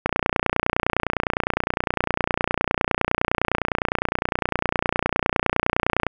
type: click train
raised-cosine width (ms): 0.5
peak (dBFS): -4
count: 180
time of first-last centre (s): 0.06-6.067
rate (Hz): 29.8
effects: none